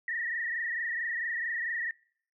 sine tone with frequency modulation, 1864.7 Hz, A#6, in tune, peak -30 dBFS, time 0.08-1.91 s, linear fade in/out 2 ms, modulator 24.5 Hz, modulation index 3.3, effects noise-tail reverb RT60 0.6 s tail -26 dB re dry

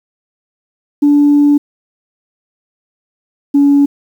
sine tone pair in turn, 290 / 283.5 Hz, D4 / C#4, -22 / +39 cents, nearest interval unison, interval 39 cents, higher first, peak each -4 dBFS, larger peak neither, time 1.02-1.58 / 3.54-3.86 s, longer first, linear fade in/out 10 ms, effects tanh soft clip ceiling -2 dBFS + 7-bit

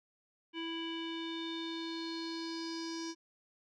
square tone with low-pass filter sweep, 329.6 Hz, E4, in tune, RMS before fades -40 dBFS, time 0.53-3.15 s, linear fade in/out 50 ms, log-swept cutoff 2800 to 5600 Hz, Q 6.5, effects none

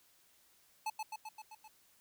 square tone with echo, 866 Hz, A5, 28 cents flat, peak -35 dBFS, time 0.86-0.9 s, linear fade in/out 5 ms, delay 130 ms, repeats 6, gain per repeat -3 dB, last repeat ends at 1.68 s, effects white hiss -68 dBFS RMS until 2 s

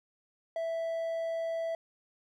triangle tone, 659.3 Hz, E5, in tune, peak -29 dBFS, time 0.56-1.75 s, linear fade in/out 2 ms, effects none

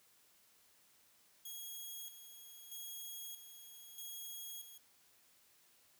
5% pulse tone with tremolo, 3304 Hz, G#7, 10 cents flat, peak -37 dBFS, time 1.45-4.78 s, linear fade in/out 5 ms, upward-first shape square, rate 0.79 Hz, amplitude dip 60%, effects white hiss -69 dBFS RMS until 5.99 s + high-pass 60 Hz 12 dB/octave

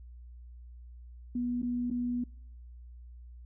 sine tone with dropouts, 243.9 Hz, B3, 21 cents flat, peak -29 dBFS, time 1.35-2.24 s, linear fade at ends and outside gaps 5 ms, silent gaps 1.619-1.628 / 1.902-1.91 s, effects noise-tail reverb RT60 0.7 s tail -26 dB re dry + added 60 Hz sine -46 dBFS peak until 3.45 s

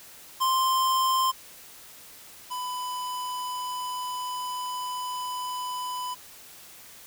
square tone pair in turn, 1046.5 / 998.7 Hz, C6 / B5, 0 / +19 cents, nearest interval minor second, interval 81 cents, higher first, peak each -22 / -31 dBFS, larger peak first, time 0.4-1.32 / 2.5-6.15 s, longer second, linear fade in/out 20 ms, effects white hiss -48 dBFS RMS until 7.06 s

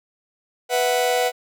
45% pulse chord, B suspended fourth, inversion none, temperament just, 493.9 / 658.5 / 740.8 Hz, B4 / E5 / F#5, 0 / -2 / +2 cents, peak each -21 / -26 / -22 dBFS, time 0.69-1.32 s, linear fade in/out 50 ms, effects none

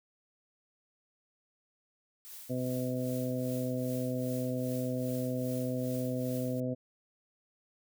blue noise with tremolo, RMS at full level -46 dBFS, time 2.25-6.6 s, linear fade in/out 0 ms, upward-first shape triangle, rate 2.5 Hz, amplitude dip 70%
harmonic tone, 126.9 Hz, B2, 47 cents sharp, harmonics 1 / 2 / 3 / 4 / 5, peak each -36 / -34 / -46 / -37 / -41 dBFS, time 2.49-6.75 s, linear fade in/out 20 ms
effects none

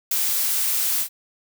blue noise with ADSR envelope, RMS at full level -20 dBFS, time 0.11-1.09 s, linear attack 5 ms, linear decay 4 ms, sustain -2 dB, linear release 90 ms, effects none

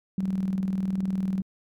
sine tone with tremolo, 190.6 Hz, G3, 48 cents flat, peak -22 dBFS, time 0.18-1.42 s, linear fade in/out 2 ms, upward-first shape square, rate 20 Hz, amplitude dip 50%, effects MP3 96 kbps

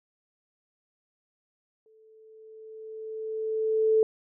sine tone with exponential growth, 438.9 Hz, A4, 4 cents flat, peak -17 dBFS, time 1.86-4.03 s, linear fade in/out 1 ms, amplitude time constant 470 ms, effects none

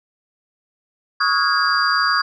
sine tone cluster, 1115 / 1263 / 1435 / 1646 / 4767 Hz, C#6 / D#6 / F6 / G#6 / D8, +10 / +26 / +47 / -16 / +25 cents, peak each -21 dBFS, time 1.2-2.22 s, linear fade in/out 10 ms, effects tanh soft clip ceiling -4 dBFS

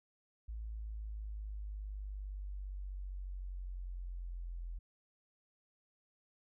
sine exponential sweep, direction down, 54.9 to 42.56 Hz, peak -40 dBFS, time 0.48-4.79 s, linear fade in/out 10 ms, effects none

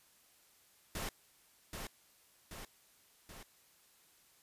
pink noise with echo, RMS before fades -40 dBFS, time 0.95-1.09 s, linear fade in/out 2 ms, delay 780 ms, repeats 3, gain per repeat -4 dB, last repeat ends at 3.43 s, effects white hiss -67 dBFS RMS until 4.42 s + resampled to 32000 Hz

